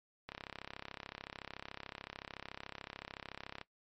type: click train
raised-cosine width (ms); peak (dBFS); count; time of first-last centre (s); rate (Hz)
0.3; -27; 113; 0.29-3.613; 33.7
effects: noise-tail reverb RT60 0.1 s tail -17 dB re dry + MP3 48 kbps